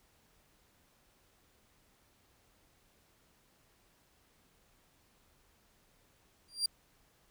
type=tone with exponential growth; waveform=35% pulse; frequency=4753 Hz; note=D8; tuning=20 cents sharp; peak=-24 dBFS; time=6.48-6.66 s; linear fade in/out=5 ms; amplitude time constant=37 ms; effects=pink hiss -69 dBFS RMS until 7.3 s